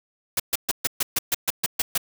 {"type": "noise bursts", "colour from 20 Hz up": "white", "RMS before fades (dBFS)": -22, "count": 11, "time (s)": [0.37, 1.978], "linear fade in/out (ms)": 5, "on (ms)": 28, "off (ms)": 130, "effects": []}